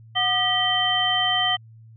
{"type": "tone cluster", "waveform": "sine", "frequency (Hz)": [734, 1215, 1936, 3104], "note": ["F#5", "D#6", "B6", "G7"], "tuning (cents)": [-14, -42, -35, -18], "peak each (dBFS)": [-25, -29, -26, -21], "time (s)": [0.15, 1.57], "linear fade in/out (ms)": 20, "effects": ["added 112 Hz sine -44 dBFS peak until 1.96 s"]}